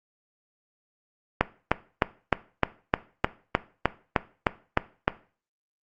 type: click train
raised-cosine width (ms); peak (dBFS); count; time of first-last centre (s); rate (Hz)
0.5; -3; 13; 1.41-5.08; 3.27
effects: noise-tail reverb RT60 0.4 s tail -17 dB re dry + Opus 48 kbps